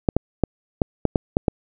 clicks, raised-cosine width 2 ms, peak -3 dBFS, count 8, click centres 0.088 / 0.166 / 0.437 / 0.818 / 1.053 / 1.158 / 1.369 / 1.482 s, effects none

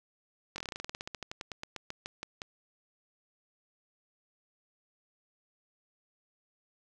slowing click train, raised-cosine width 0.2 ms, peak -21 dBFS, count 25, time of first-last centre 0.56-2.418 s, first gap 21 ms, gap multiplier 1.1, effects none

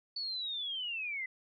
sine linear sweep, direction down, 4500 to 2000 Hz, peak -35 dBFS, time 0.16-1.26 s, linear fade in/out 5 ms, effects none

